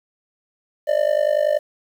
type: tone with amplitude modulation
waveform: triangle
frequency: 599 Hz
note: D5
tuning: 34 cents sharp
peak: -10 dBFS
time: 0.87-1.59 s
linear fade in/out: 20 ms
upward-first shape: sine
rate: 50.4 Hz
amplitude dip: 90%
effects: 8-bit